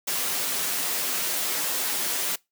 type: noise with comb filter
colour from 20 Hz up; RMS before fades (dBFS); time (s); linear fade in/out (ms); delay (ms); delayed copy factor
white; -27; 0.07-2.36; 10; 9; -0.55
effects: noise-tail reverb RT60 0.2 s tail -23 dB re dry + high-pass 200 Hz 12 dB/octave